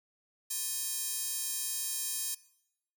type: tone with high-pass filter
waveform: square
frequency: 353.5 Hz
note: F4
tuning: 21 cents sharp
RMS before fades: -35 dBFS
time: 0.5-2.35 s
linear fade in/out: 10 ms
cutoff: 7700 Hz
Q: 1.1
effects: noise-tail reverb RT60 0.8 s tail -21 dB re dry